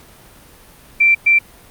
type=tone bursts at uneven times; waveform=sine; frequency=2349 Hz; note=D7; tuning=in tune; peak=-8 dBFS; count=2; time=1-1.15 / 1.26-1.39 s; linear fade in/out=10 ms; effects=pink hiss -44 dBFS RMS until 1.7 s + Opus 48 kbps